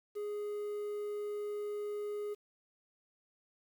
triangle tone with quantisation, 415.3 Hz, G#4, in tune, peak -34 dBFS, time 0.15-2.35 s, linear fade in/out 20 ms, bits 10, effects none

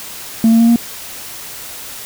sine tone with pitch steps, 224.7 / 228 / 231.3 / 234.6 Hz, A3 / A#3 / A#3 / A#3, +37 / -38 / -13 / +11 cents, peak -4 dBFS, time 0.44-0.76 s, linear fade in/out 2 ms, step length 80 ms, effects tanh soft clip ceiling -5 dBFS + white hiss -30 dBFS RMS until 2.05 s

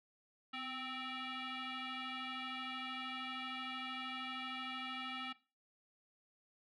sine tone with frequency modulation, 775 Hz, G5, 20 cents flat, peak -40 dBFS, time 0.53-5.33 s, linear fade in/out 10 ms, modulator 521 Hz, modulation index 5.2, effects noise-tail reverb RT60 0.3 s tail -17 dB re dry + tanh soft clip ceiling -36 dBFS

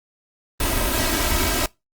pink noise with comb filter, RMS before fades -21 dBFS, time 0.6-1.66 s, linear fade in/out 2 ms, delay 3.1 ms, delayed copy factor +0.8, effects noise-tail reverb RT60 0.2 s tail -23 dB re dry + Opus 32 kbps

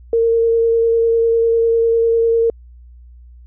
sine tone with vibrato, 459.1 Hz, A#4, 26 cents flat, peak -11 dBFS, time 0.13-2.5 s, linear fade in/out 2 ms, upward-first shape square, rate 10 Hz, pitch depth 9 cents each way, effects added 60 Hz sine -38 dBFS peak until 3.46 s

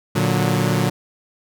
sawtooth chord, Bb augmented, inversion none, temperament equal with one note detuned, 116.54 / 146.83 / 183.08 Hz, Bb2 / D3 / F#3, 0 / 0 / -18 cents, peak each -17 dBFS, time 0.15-0.9 s, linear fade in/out 10 ms, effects none

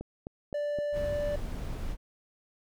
click train, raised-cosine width 2 ms, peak -25 dBFS, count 4, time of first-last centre 0.01-0.787 s, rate 3.86 Hz
triangle tone, 586 Hz, D5, 4 cents flat, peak -27 dBFS, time 0.54-1.36 s, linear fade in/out 5 ms
brown noise, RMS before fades -35 dBFS, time 0.92-1.97 s, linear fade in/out 50 ms
effects none

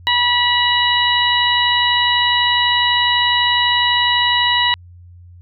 harmonic tone, 972 Hz, B5, 28 cents flat, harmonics 1 / 2 / 3 / 4, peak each -18 / -18 / -18 / -18 dBFS, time 0.07-4.74 s, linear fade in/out 0 ms, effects added 88 Hz sine -38 dBFS peak until 5.41 s

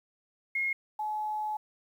sine tone pair in turn, 2152 / 853 Hz, C7 / G#5, +48 / +46 cents, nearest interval octave + major third, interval 1602 cents, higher first, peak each -27 / -30 dBFS, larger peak first, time 0.55-0.73 / 0.99-1.57 s, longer second, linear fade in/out 5 ms, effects 10-bit

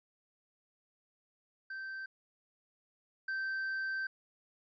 triangle tone pair in turn, 1556 / 1556 Hz, G6 / G6, -13 / -13 cents, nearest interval unison, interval 0 cents, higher neither, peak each -38 / -32 dBFS, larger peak second, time 1.7-2.06 / 3.28-4.07 s, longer second, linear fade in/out 5 ms, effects resampled to 16000 Hz

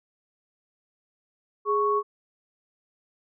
sine tone pair together, 415.3 / 1108.7 Hz, G#4 / C#6, 0 / 0 cents, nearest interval octave + perfect fourth, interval 1700 cents, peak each -24 / -23 dBFS, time 1.65-2.03 s, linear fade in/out 50 ms, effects none

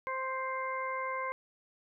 harmonic tone, 524 Hz, C5, 2 cents sharp, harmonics 1 / 2 / 3 / 4, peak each -39 / -35 / -44 / -40 dBFS, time 0.07-1.32 s, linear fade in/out 0 ms, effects none

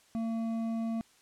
triangle tone with hard clipping, 226.7 Hz, A#3, 48 cents flat, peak -32 dBFS, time 0.15-1.01 s, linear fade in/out 0 ms, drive 11 dB, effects white hiss -63 dBFS RMS until 1.21 s + low-pass 9000 Hz 12 dB/octave

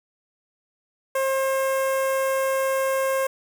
sawtooth tone with notch filter, 534 Hz, C5, 35 cents sharp, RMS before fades -23 dBFS, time 1.15-3.27 s, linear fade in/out 5 ms, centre 4200 Hz, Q 0.71, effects none

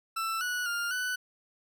40% pulse tone with pitch steps, 1331 / 1471 / 1405 / 1493 Hz, E6 / F#6 / F6 / F#6, +16 / -11 / +10 / +15 cents, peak -29 dBFS, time 0.16-1.16 s, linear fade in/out 10 ms, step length 250 ms, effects none

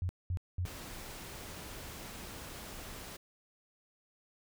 sine tone bursts, 90 Hz, F#2, 47 cents flat, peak -31 dBFS, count 3, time 0.02-0.653 s, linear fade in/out 0 ms, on 71 ms, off 210 ms
pink noise, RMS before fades -46 dBFS, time 0.65-3.17 s, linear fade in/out 10 ms
effects none

